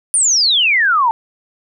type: exponential sweep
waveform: sine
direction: down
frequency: 9560 to 876 Hz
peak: -10 dBFS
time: 0.14-1.11 s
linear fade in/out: 0 ms
effects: none